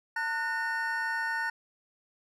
triangle tone cluster, 901 / 1471 / 1824 Hz, A5 / F#6 / A#6, +41 / -11 / -38 cents, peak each -33 / -31 / -31 dBFS, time 0.16-1.5 s, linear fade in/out 5 ms, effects none

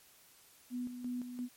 sine tone with tremolo, 246.9 Hz, B3, in tune, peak -35 dBFS, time 0.7-1.49 s, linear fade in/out 50 ms, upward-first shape square, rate 2.9 Hz, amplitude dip 55%, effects white hiss -62 dBFS RMS until 1.56 s + MP3 64 kbps

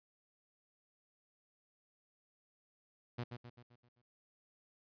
sawtooth tone with echo, 121.1 Hz, B2, 34 cents flat, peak -34 dBFS, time 3.18-3.24 s, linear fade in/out 10 ms, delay 130 ms, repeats 6, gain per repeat -6 dB, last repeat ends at 4.02 s, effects resampled to 11025 Hz

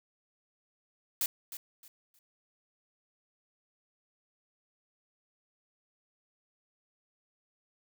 blue noise with echo, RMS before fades -30 dBFS, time 1.21-1.26 s, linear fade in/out 2 ms, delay 310 ms, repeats 3, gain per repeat -12 dB, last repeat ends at 2.19 s, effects none

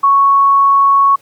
sine tone, 1108.7 Hz, C#6, in tune, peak -6 dBFS, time 0.03-1.16 s, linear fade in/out 10 ms, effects pink hiss -49 dBFS RMS until 1.21 s + high-pass 150 Hz 12 dB/octave

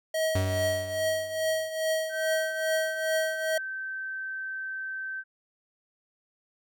square tone with tremolo, 637 Hz, D#5, 41 cents sharp, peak -24 dBFS, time 0.14-3.58 s, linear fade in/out 5 ms, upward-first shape triangle, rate 2.4 Hz, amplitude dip 75%
45% pulse tone with exponential decay, 95.2 Hz, F#2, 50 cents sharp, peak -24 dBFS, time 0.35-1.69 s, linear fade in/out 5 ms, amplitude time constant 290 ms
sine tone, 1548 Hz, G6, 22 cents flat, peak -32 dBFS, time 2.09-5.24 s, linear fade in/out 50 ms
effects none

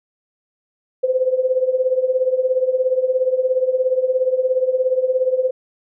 sine tone with tremolo, 514 Hz, C5, 31 cents flat, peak -11 dBFS, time 1.03-5.51 s, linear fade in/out 10 ms, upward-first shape triangle, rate 17 Hz, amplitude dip 85%, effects none

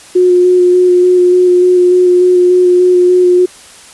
sine tone with vibrato, 360.5 Hz, F#4, 45 cents flat, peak -4 dBFS, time 0.15-3.46 s, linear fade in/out 10 ms, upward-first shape square, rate 3.4 Hz, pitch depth 12 cents each way, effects white hiss -36 dBFS RMS until 3.93 s + resampled to 24000 Hz

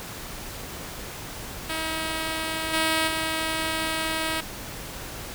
5% pulse tone with level steps, 319.4 Hz, D#4, 45 cents sharp, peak -16 / -10 / -14 dBFS, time 1.69-4.41 s, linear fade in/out 10 ms, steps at 2.73 / 3.07 s, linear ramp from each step 10 ms, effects pink hiss -37 dBFS RMS until 5.34 s

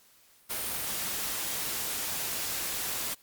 white noise, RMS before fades -33 dBFS, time 0.49-3.15 s, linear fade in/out 20 ms, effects white hiss -61 dBFS RMS until 3.22 s + Opus 48 kbps

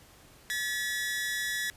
sawtooth tone pair together, 1720 / 1933.3 Hz, A6 / B6, -40 / -37 cents, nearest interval major second, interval 203 cents, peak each -29 / -30 dBFS, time 0.5-1.7 s, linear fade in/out 0 ms, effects pink hiss -56 dBFS RMS until 1.76 s + resampled to 32000 Hz

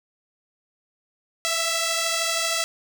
5% pulse beating tone pair, 659 / 672 Hz, E5 / E5, -1 / +33 cents, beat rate 13 Hz, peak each -12 / -18 dBFS, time 1.45-2.64 s, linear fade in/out 0 ms, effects none

